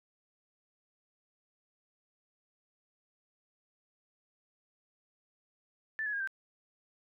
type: tone with pitch steps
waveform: sine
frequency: 1760 / 1692.2 / 1627 / 1564.4 Hz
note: A6 / G#6 / G#6 / G6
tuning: 0 / +32 / -36 / -4 cents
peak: -32 dBFS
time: 5.99-6.274 s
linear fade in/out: 0 ms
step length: 71 ms
effects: none